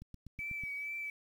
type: click train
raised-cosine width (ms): 5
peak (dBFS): -35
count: 6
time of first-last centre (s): 0.02-0.637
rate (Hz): 8.11
type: tone with vibrato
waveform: sine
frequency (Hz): 2300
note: D7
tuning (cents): -37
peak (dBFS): -37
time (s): 0.39-1.1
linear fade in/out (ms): 2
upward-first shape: triangle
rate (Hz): 2.2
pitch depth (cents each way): 32
effects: 10-bit